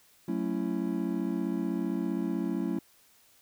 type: chord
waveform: triangle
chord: F# minor seventh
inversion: none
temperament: just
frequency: 185 / 222 / 277.5 / 333 Hz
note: F#3 / A3 / C#4 / E4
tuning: 0 / +16 / +2 / +18 cents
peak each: -32 dBFS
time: 0.28-2.79 s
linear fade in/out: 5 ms
effects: white hiss -62 dBFS RMS until 3.41 s